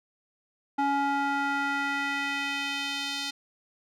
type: tone with band-pass filter sweep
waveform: square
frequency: 280.2 Hz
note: C#4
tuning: 19 cents sharp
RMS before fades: -29 dBFS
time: 0.78-3.31 s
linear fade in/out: 10 ms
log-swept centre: 840 to 4100 Hz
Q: 1.7
effects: none